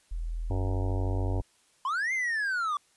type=tone; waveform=sine; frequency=41.2 Hz; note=E1; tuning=in tune; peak=-30 dBFS; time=0.11-1.42 s; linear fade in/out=10 ms
type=harmonic tone; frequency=93.5 Hz; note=F#2; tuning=19 cents sharp; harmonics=1 / 3 / 4 / 5 / 6 / 7 / 8 / 9 / 10; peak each=-28 / -38 / -40 / -42 / -44 / -45 / -46 / -47 / -48 dBFS; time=0.5-1.41 s; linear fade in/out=5 ms
type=linear two-way sweep; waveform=triangle; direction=up then down; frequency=989 to 2126 to 1143 Hz; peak=-25 dBFS; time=1.85-2.77 s; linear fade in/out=2 ms; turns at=2.13 s
effects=white hiss -65 dBFS RMS until 2.96 s + resampled to 24000 Hz